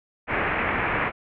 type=low-pass noise; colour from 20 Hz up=white; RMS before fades=-25 dBFS; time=0.27-1.12 s; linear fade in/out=50 ms; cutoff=2400 Hz; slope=48 dB/octave; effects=none